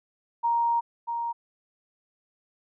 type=tone pair in turn; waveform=sine; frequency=936 / 936 Hz; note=A#5 / A#5; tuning=+7 / +7 cents; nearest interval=unison; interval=0 cents; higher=neither; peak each=-21 / -27 dBFS; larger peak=first; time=0.43-0.81 / 1.07-1.33 s; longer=first; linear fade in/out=20 ms; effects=none